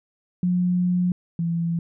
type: tone pair in turn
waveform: sine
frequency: 179.2 / 168.27 Hz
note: F3 / E3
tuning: +45 / +36 cents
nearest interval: minor second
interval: 109 cents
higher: first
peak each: -18 / -21 dBFS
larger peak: first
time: 0.43-1.12 / 1.39-1.79 s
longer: first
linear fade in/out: 2 ms
effects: none